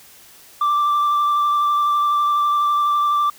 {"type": "tone with vibrato", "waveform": "sine", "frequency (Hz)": 1174.7, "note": "D6", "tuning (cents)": 0, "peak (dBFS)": -12, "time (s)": [0.61, 3.3], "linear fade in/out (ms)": 5, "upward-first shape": "sine", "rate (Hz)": 12, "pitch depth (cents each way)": 14, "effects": ["tanh soft clip ceiling -14 dBFS", "white hiss -46 dBFS RMS until 3.38 s"]}